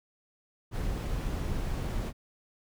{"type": "noise", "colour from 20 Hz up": "brown", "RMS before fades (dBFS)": -32, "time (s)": [0.71, 2.13], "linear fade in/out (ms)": 50, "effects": []}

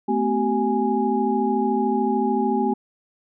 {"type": "tone cluster", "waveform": "sine", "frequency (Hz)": [219.5, 253.1, 384.1, 830], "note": ["A3", "B3", "G4", "G#5"], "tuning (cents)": [-4, 43, -35, -1], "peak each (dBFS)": -24, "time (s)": [0.08, 2.74], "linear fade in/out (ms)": 10, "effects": []}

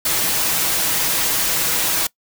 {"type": "noise with comb filter", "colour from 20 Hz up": "white", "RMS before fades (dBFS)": -19, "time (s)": [0.05, 2.07], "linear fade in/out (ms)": 5, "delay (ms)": 6.2, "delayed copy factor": 0.5, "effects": ["noise-tail reverb RT60 0.1 s tail -22 dB re dry"]}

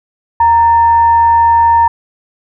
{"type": "tone with frequency modulation", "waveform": "sine", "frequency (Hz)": 928, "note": "A#5", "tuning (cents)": -8, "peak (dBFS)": -5, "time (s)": [0.4, 1.88], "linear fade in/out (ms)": 5, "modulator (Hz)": 847, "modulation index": 0.21, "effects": []}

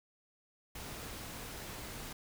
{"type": "noise", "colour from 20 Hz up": "pink", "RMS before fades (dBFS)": -45, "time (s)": [0.75, 2.13], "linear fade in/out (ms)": 5, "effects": []}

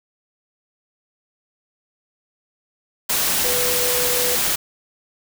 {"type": "tone in noise", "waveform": "sine", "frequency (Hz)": 493.9, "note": "B4", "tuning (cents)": 0, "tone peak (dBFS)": -24, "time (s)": [3.44, 4.36], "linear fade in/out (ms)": 10, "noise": "white", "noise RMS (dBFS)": -20, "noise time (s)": [3.09, 4.56], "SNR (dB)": -7, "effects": []}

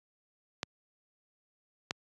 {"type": "clicks", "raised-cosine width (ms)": 0.2, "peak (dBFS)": -14, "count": 2, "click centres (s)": [0.631, 1.909], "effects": ["high-pass 100 Hz 12 dB/octave", "resampled to 24000 Hz"]}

